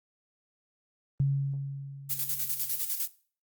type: tone with exponential decay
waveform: sine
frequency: 138.59 Hz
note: C#3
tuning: in tune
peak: -21 dBFS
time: 1.2-2.86 s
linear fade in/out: 0 ms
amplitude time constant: 360 ms
type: noise with tremolo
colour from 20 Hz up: violet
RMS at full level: -29 dBFS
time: 2.09-3.08 s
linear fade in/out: 20 ms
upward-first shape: square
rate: 9.9 Hz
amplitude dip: 60%
effects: noise-tail reverb RT60 0.4 s tail -18 dB re dry + Opus 32 kbps